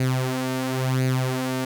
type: tone with flanger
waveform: sawtooth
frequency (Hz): 129.6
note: C3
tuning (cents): -16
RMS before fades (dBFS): -24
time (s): 0-1.65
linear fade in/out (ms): 5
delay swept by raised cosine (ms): 0.45 to 4.45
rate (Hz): 0.96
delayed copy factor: +0.65
effects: none